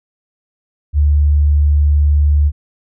sine tone, 73.42 Hz, D2, in tune, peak -8 dBFS, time 0.93-2.52 s, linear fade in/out 50 ms, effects none

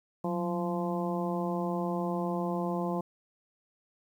harmonic tone with a mistuned harmonic, 173.1 Hz, F3, 15 cents flat, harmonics 1 / 2 / 3 / 4 / 5 / 6, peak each -32 / -35 / -37 / -38 / -39 / -40 dBFS, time 0.24-3.01 s, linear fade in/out 5 ms, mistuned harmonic 1, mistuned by +73 cents, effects 10-bit

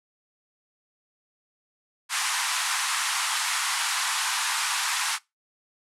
pink band-pass noise, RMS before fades -27 dBFS, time 2.09-5.19 s, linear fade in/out 50 ms, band 880 to 11000 Hz, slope 48 dB/octave, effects noise-tail reverb RT60 0.2 s tail -21 dB re dry

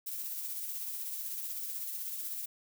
violet noise with tremolo, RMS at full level -37 dBFS, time 0.06-2.46 s, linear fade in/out 10 ms, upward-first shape triangle, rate 16 Hz, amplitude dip 40%, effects none

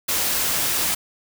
white noise, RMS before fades -22 dBFS, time 0.08-0.95 s, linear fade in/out 10 ms, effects none

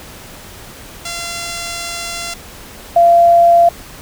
5% pulse / sine tone pair in turn, 686 / 686 Hz, F5 / F5, -31 / -31 cents, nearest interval unison, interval 0 cents, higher neither, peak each -11 / -5 dBFS, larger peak second, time 1.05-2.34 / 2.96-3.69 s, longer first, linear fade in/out 5 ms, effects pink hiss -35 dBFS RMS until 4.01 s

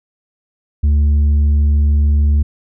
sine tone with tanh clipping, 73.3 Hz, D2, 3 cents flat, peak -10 dBFS, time 0.83-2.43 s, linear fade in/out 10 ms, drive 4 dB, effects none

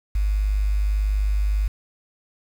sine tone with quantisation, 50.8 Hz, G#1, 38 cents flat, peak -18 dBFS, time 0.15-1.68 s, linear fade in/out 5 ms, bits 7, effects none

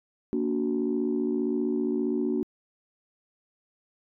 sine chord, Bb augmented, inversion none, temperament equal with one note detuned, 233.1 / 288.3 / 370 Hz, Bb3 / D4 / F#4, 0 / -32 / 0 cents, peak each -28 dBFS, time 0.33-2.43 s, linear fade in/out 0 ms, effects tanh soft clip ceiling -17 dBFS

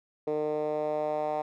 10% pulse tone with band-pass filter sweep, 151.7 Hz, D#3, 44 cents flat, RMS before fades -30 dBFS, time 0.27-1.42 s, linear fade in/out 5 ms, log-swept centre 450 to 720 Hz, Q 3.1, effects none

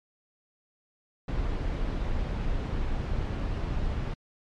brown noise, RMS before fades -29 dBFS, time 1.28-4.14 s, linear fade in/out 5 ms, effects low-pass 4000 Hz 12 dB/octave + MP3 64 kbps

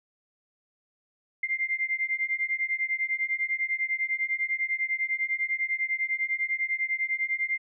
sine beating tone pair, 2093 / 2103 Hz, C7 / C7, 0 / +8 cents, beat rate 10 Hz, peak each -29 dBFS, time 1.43-7.58 s, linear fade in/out 5 ms, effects none

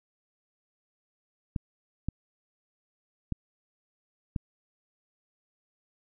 clicks, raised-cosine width 5 ms, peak -17 dBFS, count 4, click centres 1.562 / 2.086 / 3.323 / 4.362 s, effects none

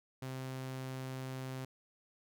sawtooth tone, 130.81 Hz, C3, in tune, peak -36 dBFS, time 0.22-1.65 s, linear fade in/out 5 ms, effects none

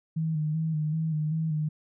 sine tone with vibrato, 156.6 Hz, D#3, 11 cents sharp, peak -25 dBFS, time 0.16-1.69 s, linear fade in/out 10 ms, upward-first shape square, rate 2.6 Hz, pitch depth 40 cents each way, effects none

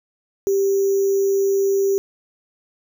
sine tone with sample-and-hold, 392 Hz, G4, in tune, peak -15 dBFS, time 0.47-1.98 s, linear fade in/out 0 ms, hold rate 6300 Hz, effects none

